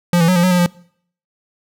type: tone with pitch steps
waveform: square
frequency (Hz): 174.8 / 166.3 / 183.4 / 173.8 / 183.7 / 178.6 / 175.2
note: F3 / E3 / F#3 / F3 / F#3 / F3 / F3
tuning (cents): +2 / +16 / -15 / -8 / -12 / +39 / +6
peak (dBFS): -11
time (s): 0.13-0.662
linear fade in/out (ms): 2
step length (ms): 76
effects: noise-tail reverb RT60 0.6 s tail -23 dB re dry